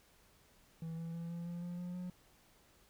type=tone with pitch steps; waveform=triangle; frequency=163.5 / 165.78 / 168.1 / 170.44 / 172.82 / 175.23 / 177.68 / 180.16 Hz; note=E3 / E3 / E3 / F3 / F3 / F3 / F3 / F#3; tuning=-14 / +10 / +34 / -42 / -18 / +6 / +30 / -46 cents; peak=-38 dBFS; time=0.82-2.1 s; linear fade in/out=2 ms; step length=160 ms; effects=pink hiss -67 dBFS RMS until 2.89 s